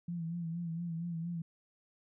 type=tone with vibrato; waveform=sine; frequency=168.4 Hz; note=E3; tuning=37 cents sharp; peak=-35 dBFS; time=0.08-1.42 s; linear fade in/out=5 ms; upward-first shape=sine; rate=4.3 Hz; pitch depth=56 cents each way; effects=none